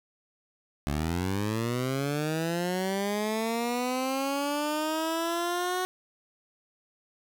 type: linear sweep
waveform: 15% pulse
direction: up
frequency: 69.8 to 370 Hz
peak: -21 dBFS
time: 0.87-5.85 s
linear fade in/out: 0 ms
effects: none